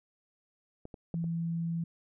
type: clicks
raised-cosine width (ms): 2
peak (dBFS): -30 / -31 / -27 / -33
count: 4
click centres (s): 0.854 / 0.942 / 1.142 / 1.242
type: tone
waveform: sine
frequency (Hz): 167.1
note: E3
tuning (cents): +24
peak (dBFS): -30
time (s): 1.14-1.84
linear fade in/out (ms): 5
effects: none